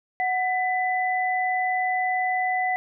sine tone pair together, 740 / 1998.5 Hz, F#5 / B6, 0 / +20 cents, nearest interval octave + perfect fourth, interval 1720 cents, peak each -23 / -26 dBFS, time 0.2-2.76 s, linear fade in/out 0 ms, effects none

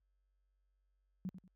sine tone with echo, 185 Hz, F#3, in tune, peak -37 dBFS, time 1.25-1.29 s, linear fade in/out 0 ms, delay 94 ms, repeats 2, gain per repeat -11 dB, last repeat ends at 1.478 s, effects added 48 Hz sine -70 dBFS peak until 1.55 s + high-pass 60 Hz 12 dB/octave

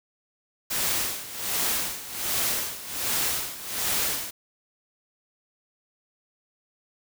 white noise with tremolo, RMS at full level -25 dBFS, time 0.7-4.31 s, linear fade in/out 10 ms, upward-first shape sine, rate 1.3 Hz, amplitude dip 80%, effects none

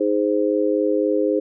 sine chord, Ab major, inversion second, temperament just, 311.5 / 415.3 / 519.1 Hz, Eb4 / Ab4 / C5, +2 / 0 / -14 cents, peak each -21 dBFS, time 0-1.4 s, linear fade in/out 10 ms, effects none

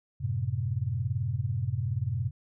sine chord, F# diminished, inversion none, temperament equal, 92.5 / 110 / 130.81 Hz, F#2 / A2 / C3, 0 / 0 / 0 cents, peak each -33 / -31 / -31 dBFS, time 0.2-2.31 s, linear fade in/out 20 ms, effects none

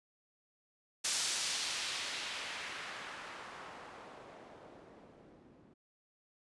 blue noise with low-pass filter sweep, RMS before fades -42 dBFS, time 1.04-5.74 s, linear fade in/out 10 ms, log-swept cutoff 7000 to 240 Hz, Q 0.94, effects resampled to 24000 Hz

